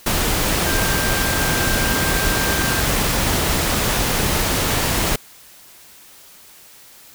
sine tone in noise, 1581 Hz, G6, 14 cents sharp, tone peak -25 dBFS, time 0.66-2.81 s, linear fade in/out 5 ms, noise pink, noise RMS -19 dBFS, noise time 0.06-5.16 s, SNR -9 dB, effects white hiss -45 dBFS RMS until 7.14 s

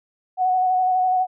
sine tone with vibrato, 740 Hz, F#5, in tune, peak -16 dBFS, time 0.37-1.27 s, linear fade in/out 50 ms, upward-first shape square, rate 12 Hz, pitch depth 16 cents each way, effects none

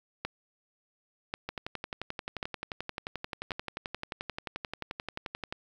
two click trains, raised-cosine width 0.3 ms, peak -19 / -16 dBFS, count 47 / 4, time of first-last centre 1.49-5.525 / 0.25-3.518 s, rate 11.4 / 0.918 Hz, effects 9-bit

